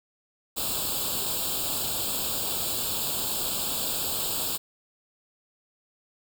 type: noise with comb filter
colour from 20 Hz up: white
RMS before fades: -29 dBFS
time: 0.56-4.58 s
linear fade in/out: 20 ms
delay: 0.25 ms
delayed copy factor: +0.95
effects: none